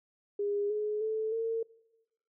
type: tone with pitch steps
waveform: sine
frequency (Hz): 407.9 / 422.5 / 437.7 / 453.4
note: G#4 / G#4 / A4 / A#4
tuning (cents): -31 / +30 / -9 / -48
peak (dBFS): -29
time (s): 0.39-1.63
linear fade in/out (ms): 5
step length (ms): 310
effects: noise-tail reverb RT60 1.0 s tail -23 dB re dry